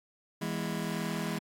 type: chord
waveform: sawtooth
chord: E major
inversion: none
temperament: just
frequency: 164.81 / 206 / 247.2 Hz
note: E3 / G#3 / B3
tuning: 0 / -14 / +2 cents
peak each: -31 / -31 / -36 dBFS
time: 0.41-1.39 s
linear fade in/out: 10 ms
effects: AAC 48 kbps